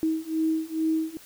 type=beating tone pair; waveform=sine; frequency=317.7 / 320 Hz; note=D#4 / D#4; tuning=+36 / +49 cents; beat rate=2.3 Hz; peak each=-27 / -26 dBFS; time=0.03-1.17 s; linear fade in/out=0 ms; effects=white hiss -50 dBFS RMS until 1.25 s